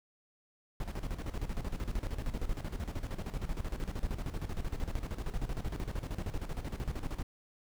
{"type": "noise with tremolo", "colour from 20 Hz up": "brown", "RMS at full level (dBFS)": -34, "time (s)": [0.8, 7.23], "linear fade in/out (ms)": 2, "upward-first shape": "square", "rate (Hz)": 13, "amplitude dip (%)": 70, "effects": []}